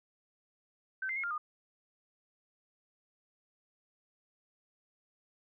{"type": "tone with pitch steps", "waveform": "sine", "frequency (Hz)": [1540, 2085, 2163, 1399, 1221], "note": ["G6", "C7", "C#7", "F6", "D#6"], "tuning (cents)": [-31, -7, -43, 3, -33], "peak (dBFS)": -33, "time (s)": [1.02, 1.38], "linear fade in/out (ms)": 5, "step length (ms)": 72, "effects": []}